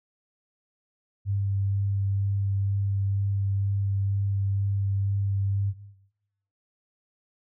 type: tone with vibrato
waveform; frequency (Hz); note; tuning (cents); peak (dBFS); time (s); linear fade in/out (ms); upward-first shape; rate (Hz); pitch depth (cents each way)
sine; 99; G2; +18; -23; 1.25-5.74; 50; sine; 2.1; 11
effects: noise-tail reverb RT60 0.9 s tail -17 dB re dry